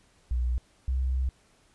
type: tone pair in turn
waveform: sine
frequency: 61 / 64.63 Hz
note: B1 / C2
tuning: -21 / -21 cents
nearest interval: minor second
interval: 100 cents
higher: second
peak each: -24 dBFS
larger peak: neither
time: 0.31-0.58 / 0.88-1.29 s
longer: second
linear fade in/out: 0 ms
effects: pink hiss -63 dBFS RMS until 1.74 s + resampled to 24000 Hz